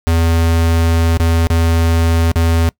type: tone with dropouts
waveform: square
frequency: 82.9 Hz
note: E2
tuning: 10 cents sharp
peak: -11 dBFS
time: 0.07-2.69 s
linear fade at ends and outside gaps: 0 ms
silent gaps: 1.172-1.199 / 1.47-1.502 / 2.316-2.358 s
effects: noise-tail reverb RT60 0.1 s tail -23 dB re dry